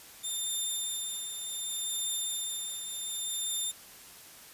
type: tone with tremolo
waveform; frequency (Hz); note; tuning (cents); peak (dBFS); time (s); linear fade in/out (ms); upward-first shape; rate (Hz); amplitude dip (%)
10% pulse; 3605; A7; +41; -22; 0.23-3.72; 20; triangle; 0.67; 55
effects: white hiss -51 dBFS RMS until 4.53 s + resampled to 32000 Hz